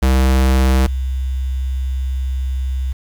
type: tone pair in turn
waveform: square / sine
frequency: 65.41 / 65.18 Hz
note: C2 / C2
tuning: 0 / -6 cents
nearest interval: unison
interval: 6 cents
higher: first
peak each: -11 / -17 dBFS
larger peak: first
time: 0.02-0.87 / 0.87-2.93 s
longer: second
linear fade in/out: 10 ms
effects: 7-bit